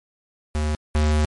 square tone pair in turn, 76 / 76 Hz, D#2 / D#2, -40 / -40 cents, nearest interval unison, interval 0 cents, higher neither, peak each -21 / -17 dBFS, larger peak second, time 0.55-0.75 / 0.95-1.25 s, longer second, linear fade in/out 0 ms, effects MP3 48 kbps

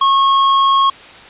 sine tone with tanh clipping, 1091 Hz, C#6, 28 cents flat, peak -11 dBFS, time 0.01-0.9 s, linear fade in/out 5 ms, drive 18 dB, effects white hiss -37 dBFS RMS until 1.29 s + resampled to 8000 Hz

